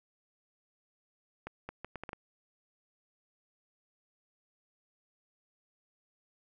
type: accelerating click train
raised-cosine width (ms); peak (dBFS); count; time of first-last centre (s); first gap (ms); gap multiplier
0.5; -25; 7; 1.47-2.131; 220; 0.71
effects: none